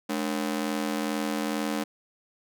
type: ring-modulated tone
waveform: sawtooth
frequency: 255.1 Hz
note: C4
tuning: 44 cents flat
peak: -20 dBFS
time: 0.09-1.84 s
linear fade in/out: 10 ms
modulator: 41.1 Hz
effects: none